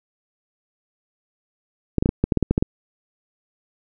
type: clicks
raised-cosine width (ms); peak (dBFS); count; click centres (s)
3; -4; 11; 1.983 / 2.025 / 2.059 / 2.091 / 2.24 / 2.322 / 2.373 / 2.427 / 2.51 / 2.579 / 2.625
effects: none